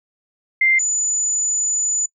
sine tone pair in turn, 2093 / 6983 Hz, C7 / A8, 0 / -14 cents, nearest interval octave + major sixth, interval 2086 cents, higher second, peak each -12 / -17 dBFS, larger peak first, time 0.61-0.79 / 0.79-2.06 s, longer second, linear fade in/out 5 ms, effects noise-tail reverb RT60 0.1 s tail -25 dB re dry

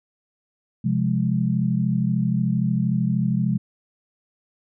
sine chord, F minor, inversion second, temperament equal, 130.81 / 174.61 / 207.7 Hz, C3 / F3 / Ab3, 0 / 0 / 0 cents, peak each -23 dBFS, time 0.84-3.58 s, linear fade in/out 10 ms, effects none

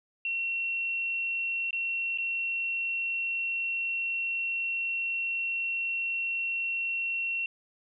sine tone with dropouts, 2724 Hz, F7, 44 cents flat, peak -28 dBFS, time 0.25-7.46 s, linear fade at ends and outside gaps 2 ms, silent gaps 1.708-1.729 / 2.176-2.184 s, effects none

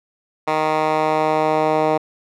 10% pulse tone with band-pass filter sweep, 155.5 Hz, D#3, 1 cent flat, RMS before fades -18 dBFS, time 0.47-1.98 s, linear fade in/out 10 ms, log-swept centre 1100 to 650 Hz, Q 1, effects none

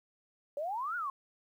sine exponential two-way sweep, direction up then down, 554.4 to 1480 to 1050 Hz, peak -33 dBFS, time 0.57-1.1 s, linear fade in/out 2 ms, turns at 0.96 s, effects 11-bit

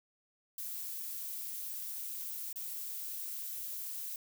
violet noise with dropouts, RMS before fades -41 dBFS, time 0.58-4.16 s, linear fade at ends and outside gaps 2 ms, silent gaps 2.528-2.558 s, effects none

